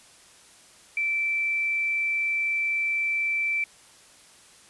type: tone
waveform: sine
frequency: 2332 Hz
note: D7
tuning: 13 cents flat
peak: -23 dBFS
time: 0.97-3.64 s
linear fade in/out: 2 ms
effects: white hiss -53 dBFS RMS until 4.69 s + resampled to 24000 Hz